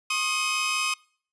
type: tone cluster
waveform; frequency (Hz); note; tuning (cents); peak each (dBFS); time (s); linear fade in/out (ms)
sawtooth; 1080 / 1234 / 2533 / 3046; C#6 / D#6 / D#7 / F#7; -45 / -15 / +30 / +50; -29 / -27 / -23 / -30; 0.1-0.94; 5
effects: noise-tail reverb RT60 0.5 s tail -24 dB re dry + resampled to 22050 Hz